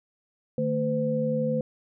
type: tone cluster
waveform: sine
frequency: 152.2 / 223.8 / 509 Hz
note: D#3 / A3 / C5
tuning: -38 / +30 / -48 cents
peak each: -30 / -28 / -26 dBFS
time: 0.58-1.61 s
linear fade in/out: 2 ms
effects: none